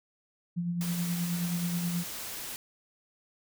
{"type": "tone with tremolo", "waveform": "sine", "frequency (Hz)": 173.3, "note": "F3", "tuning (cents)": -13, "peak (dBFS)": -27, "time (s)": [0.56, 2.04], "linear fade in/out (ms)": 20, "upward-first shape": "sine", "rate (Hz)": 9.4, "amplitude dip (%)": 40}
{"type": "noise", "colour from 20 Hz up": "white", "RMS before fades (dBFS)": -39, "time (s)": [0.81, 2.56], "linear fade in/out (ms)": 0}
{"effects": []}